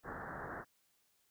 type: low-pass noise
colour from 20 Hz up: white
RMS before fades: -45 dBFS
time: 0.03-0.65 s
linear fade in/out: 50 ms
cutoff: 1800 Hz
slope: 96 dB/octave
effects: white hiss -75 dBFS RMS until 1.3 s